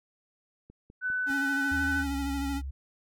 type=click train; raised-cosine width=3 ms; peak=-37 dBFS; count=4; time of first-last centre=0.7-1.302 s; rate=4.98 Hz
type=tone; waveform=sine; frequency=1500 Hz; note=F#6; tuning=23 cents sharp; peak=-27 dBFS; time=1.01-2.05 s; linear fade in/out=50 ms
type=tone with vibrato; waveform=square; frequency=277.2 Hz; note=C#4; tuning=in tune; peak=-31 dBFS; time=1.26-2.62 s; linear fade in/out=50 ms; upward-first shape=sine; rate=13 Hz; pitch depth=31 cents each way
type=tone with pitch glide; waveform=sine; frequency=77.78 to 67.71 Hz; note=D#2 to C#2; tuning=0 to -40 cents; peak=-33 dBFS; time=1.71-2.71 s; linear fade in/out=10 ms; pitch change=-240 cents; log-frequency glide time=2-2.12 s
effects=none